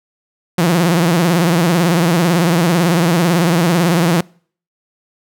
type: tone with vibrato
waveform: sawtooth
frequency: 170.7 Hz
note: F3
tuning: 39 cents flat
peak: -7 dBFS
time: 0.58-4.21 s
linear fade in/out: 5 ms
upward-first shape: sine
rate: 18 Hz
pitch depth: 120 cents each way
effects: noise-tail reverb RT60 0.5 s tail -26 dB re dry